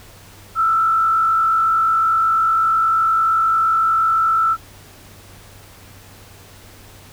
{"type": "tone with frequency modulation", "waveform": "sine", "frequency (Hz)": 1327, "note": "E6", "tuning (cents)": 11, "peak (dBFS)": -13, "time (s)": [0.55, 4.57], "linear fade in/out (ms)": 50, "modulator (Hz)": 51.6, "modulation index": 0.56, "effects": ["added 97 Hz sine -46 dBFS peak until 7.12 s", "pink hiss -44 dBFS RMS until 7.12 s"]}